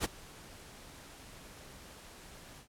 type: noise with ADSR envelope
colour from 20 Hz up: pink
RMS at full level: -30 dBFS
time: 0-2.68 s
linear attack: 44 ms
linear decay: 21 ms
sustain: -22 dB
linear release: 93 ms
effects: low-pass 12000 Hz 12 dB/octave